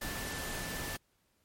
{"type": "tone in noise", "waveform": "sine", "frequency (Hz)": 1760, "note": "A6", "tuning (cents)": 0, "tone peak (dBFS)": -44, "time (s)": [0.01, 0.97], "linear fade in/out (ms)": 10, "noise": "pink", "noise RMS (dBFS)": -39, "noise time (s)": [0.01, 0.97], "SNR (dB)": -8, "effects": ["pink hiss -74 dBFS RMS until 1.44 s", "MP3 64 kbps"]}